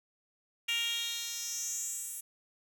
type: tone with high-pass filter sweep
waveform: 10% pulse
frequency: 466.2 Hz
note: A#4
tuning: in tune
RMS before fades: -36 dBFS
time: 0.68-2.21 s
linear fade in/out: 10 ms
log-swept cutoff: 2700 to 9800 Hz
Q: 4
effects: none